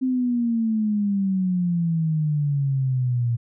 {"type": "exponential sweep", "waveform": "sine", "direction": "down", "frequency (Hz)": [261.6, 116.54], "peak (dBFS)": -19, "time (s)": [0.01, 3.37], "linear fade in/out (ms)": 20, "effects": []}